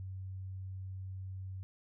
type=tone; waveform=sine; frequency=94.6 Hz; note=F#2; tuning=39 cents sharp; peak=-40 dBFS; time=0-1.63 s; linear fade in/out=0 ms; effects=none